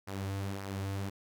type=tone with flanger; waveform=sawtooth; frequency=98 Hz; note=G2; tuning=in tune; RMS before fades=-37 dBFS; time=0.07-1.1 s; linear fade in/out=10 ms; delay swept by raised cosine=0.27 to 5.27 ms; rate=1.8 Hz; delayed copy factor=-0.5; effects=none